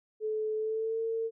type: tone with pitch glide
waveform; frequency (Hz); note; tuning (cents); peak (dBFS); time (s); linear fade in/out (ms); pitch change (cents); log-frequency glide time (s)
sine; 432.6 to 452; A4 to A4; -29 to +47; -29; 0.2-1.31; 50; +76; 0.56-1
effects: none